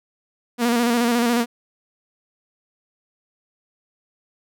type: tone with vibrato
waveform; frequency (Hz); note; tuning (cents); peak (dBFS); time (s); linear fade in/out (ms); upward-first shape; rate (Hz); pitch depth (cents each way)
sawtooth; 237.4; A#3; +32; -13; 0.58-1.46; 50; square; 14; 38
effects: none